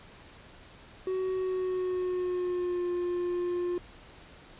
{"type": "tone with pitch glide", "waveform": "triangle", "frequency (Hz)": [374.5, 353.5], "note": ["F#4", "F4"], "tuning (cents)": [21, 21], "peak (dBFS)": -26, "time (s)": [1.07, 3.78], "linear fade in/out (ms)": 2, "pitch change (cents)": -100, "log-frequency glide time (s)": [1.34, 2.88], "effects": ["pink hiss -52 dBFS RMS until 4.59 s", "resampled to 8000 Hz"]}